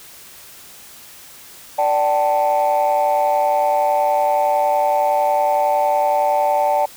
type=chord; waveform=sine; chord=D suspended fourth; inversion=none; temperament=equal with one note detuned; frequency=587.3 / 769.2 / 880 Hz; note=D5 / G5 / A5; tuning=0 / -33 / 0 cents; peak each=-17 dBFS; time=1.78-6.86 s; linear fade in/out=10 ms; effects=tanh soft clip ceiling -9 dBFS + white hiss -41 dBFS RMS until 6.96 s